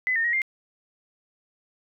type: tone with pitch steps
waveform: sine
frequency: 2016 / 1828 / 1892 / 2106 Hz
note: B6 / A#6 / A#6 / C7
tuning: +35 / -34 / +25 / +11 cents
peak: -21 dBFS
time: 0.07-0.418 s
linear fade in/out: 0 ms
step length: 87 ms
effects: none